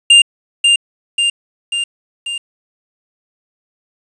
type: tone with echo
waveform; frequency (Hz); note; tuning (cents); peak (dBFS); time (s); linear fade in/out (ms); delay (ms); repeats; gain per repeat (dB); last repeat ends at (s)
square; 2800; F7; +4; -4; 0.1-0.22; 5; 540; 4; -4; 2.38
effects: resampled to 22050 Hz + 7-bit